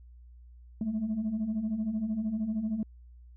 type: beating tone pair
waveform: sine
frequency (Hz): 207.7 / 220.7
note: G#3 / A3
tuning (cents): 0 / +5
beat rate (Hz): 13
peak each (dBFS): -34 / -28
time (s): 0.81-2.83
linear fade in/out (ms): 2
effects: tanh soft clip ceiling -25 dBFS + added 60 Hz sine -49 dBFS peak until 3.36 s